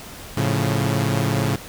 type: chord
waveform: sawtooth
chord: A augmented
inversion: none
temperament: equal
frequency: 110 / 138.59 / 174.61 Hz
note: A2 / C#3 / E#3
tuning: 0 / 0 / 0 cents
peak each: -18 / -18 / -23 dBFS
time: 0.37-1.56 s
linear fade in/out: 5 ms
effects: pink hiss -38 dBFS RMS until 1.68 s